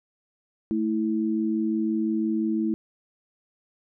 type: tone pair together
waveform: sine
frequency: 220 / 325.8 Hz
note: A3 / E4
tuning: 0 / -20 cents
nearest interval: perfect fifth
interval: 680 cents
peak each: -25 dBFS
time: 0.71-2.74 s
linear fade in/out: 0 ms
effects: none